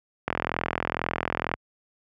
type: click train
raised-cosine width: 0.5 ms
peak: -9 dBFS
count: 54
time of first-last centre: 0.28-1.539 s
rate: 42.1 Hz
effects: high-pass 60 Hz 12 dB/octave